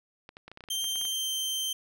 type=clicks; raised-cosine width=0.3 ms; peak=-29 dBFS; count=12; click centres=0.291 / 0.369 / 0.48 / 0.516 / 0.574 / 0.607 / 0.639 / 0.687 / 0.843 / 0.958 / 1.014 / 1.052 s
type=tone with pitch glide; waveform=sawtooth; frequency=3153 to 3126 Hz; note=G7 to G7; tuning=+9 to -6 cents; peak=-26 dBFS; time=0.7-1.73 s; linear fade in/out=5 ms; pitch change=-15 cents; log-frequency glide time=1.06-1.31 s
effects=none